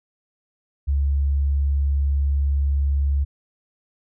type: tone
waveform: sine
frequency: 70.1 Hz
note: C#2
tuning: 20 cents sharp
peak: -17 dBFS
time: 0.87-3.25 s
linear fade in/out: 20 ms
effects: none